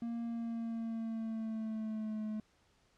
triangle tone with pitch glide, 233.1 to 215 Hz, A#3 to A3, 0 to -40 cents, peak -34 dBFS, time 0.02-2.4 s, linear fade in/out 2 ms, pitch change -140 cents, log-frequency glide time 0.22-2.24 s, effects pink hiss -71 dBFS RMS until 2.97 s + low-pass 7000 Hz 12 dB/octave

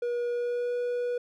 triangle tone with pitch glide, 480.7 to 487.1 Hz, B4 to B4, -47 to -24 cents, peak -25 dBFS, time 0.02-1.18 s, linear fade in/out 5 ms, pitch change +23 cents, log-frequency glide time 0.31-0.75 s, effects none

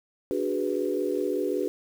sine chord, G# half-diminished seventh, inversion second, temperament equal, 293.7 / 370 / 415.3 / 493.9 Hz, D4 / F#4 / G#4 / B4, 0 / 0 / 0 / 0 cents, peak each -31 / -29 / -30 / -31 dBFS, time 0.31-1.68 s, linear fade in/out 0 ms, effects 8-bit

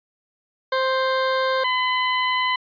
20% pulse tone pair in turn, 524 / 1011.1 Hz, C5 / B5, +2 / +40 cents, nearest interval major seventh, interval 1138 cents, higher second, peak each -14 dBFS, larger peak neither, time 0.72-1.64 / 1.64-2.56 s, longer neither, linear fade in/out 5 ms, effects resampled to 11025 Hz

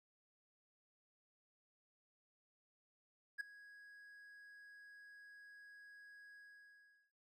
triangle tone with ADSR envelope, 1658 Hz, G#6, 3 cents flat, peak -35 dBFS, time 3.38-7.12 s, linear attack 26 ms, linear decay 7 ms, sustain -20 dB, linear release 760 ms, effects none

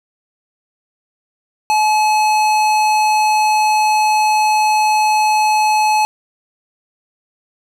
sine tone with hard clipping, 856 Hz, A5, 48 cents flat, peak -13 dBFS, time 1.7-6.05 s, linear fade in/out 0 ms, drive 17 dB, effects none

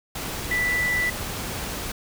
sine tone in noise, 1975.5 Hz, B6, in tune, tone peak -21 dBFS, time 0.51-1.1 s, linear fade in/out 5 ms, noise pink, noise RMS -31 dBFS, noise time 0.15-1.92 s, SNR +7 dB, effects none

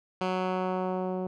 10% pulse tone with low-pass filter sweep, 185 Hz, F#3, in tune, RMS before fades -30 dBFS, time 0.21-1.27 s, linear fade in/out 2 ms, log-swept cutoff 3700 to 490 Hz, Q 0.71, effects none

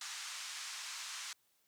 white band-pass noise, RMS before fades -45 dBFS, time 0.01-1.33 s, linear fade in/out 2 ms, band 1000 to 7500 Hz, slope 24 dB/octave, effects white hiss -75 dBFS RMS until 1.67 s + high-pass 60 Hz 12 dB/octave

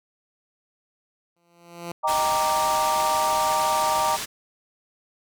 10% pulse tone with exponential growth, 171.5 Hz, F3, 31 cents flat, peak -21 dBFS, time 1.36-1.92 s, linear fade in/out 5 ms, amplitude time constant 120 ms
sine chord, Eb major seventh, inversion none, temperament equal, 622.3 / 784 / 932.3 / 1174.7 Hz, Eb5 / G5 / Bb5 / D6, 0 / 0 / 0 / 0 cents, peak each -28 / -27 / -23 / -26 dBFS, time 2.03-4.17 s, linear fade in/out 20 ms
white low-pass noise, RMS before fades -31 dBFS, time 2.07-4.26 s, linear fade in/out 20 ms, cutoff 8300 Hz, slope 12 dB/octave
effects none

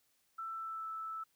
sine tone with pitch glide, 1331 to 1315 Hz, E6 to E6, +16 to -5 cents, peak -39 dBFS, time 0.38-1.24 s, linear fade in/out 10 ms, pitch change -21 cents, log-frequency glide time 0.54-0.88 s, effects white hiss -75 dBFS RMS until 1.35 s

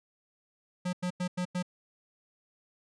square tone bursts, 180 Hz, F#3, 47 cents flat, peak -30 dBFS, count 5, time 0.85-1.627 s, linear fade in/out 10 ms, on 81 ms, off 93 ms, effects resampled to 22050 Hz

